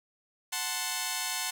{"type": "chord", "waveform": "5% pulse", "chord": "F# diminished", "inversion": "none", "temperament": "equal", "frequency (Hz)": [740, 880, 1046.5], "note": ["F#5", "A5", "C6"], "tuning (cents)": [0, 0, 0], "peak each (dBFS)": [-24, -23, -23], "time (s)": [0.52, 1.51], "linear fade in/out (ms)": 10, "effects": []}